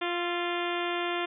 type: harmonic tone with a mistuned harmonic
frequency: 349.2 Hz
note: F4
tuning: in tune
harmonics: 1 / 2 / 3 / 4 / 5 / 6 / 7 / 8 / 9 / 10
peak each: -32 / -35 / -37 / -38 / -39 / -40 / -40 / -41 / -42 / -42 dBFS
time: 0.01-1.26 s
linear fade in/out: 10 ms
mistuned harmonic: 4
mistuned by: -27 cents
effects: none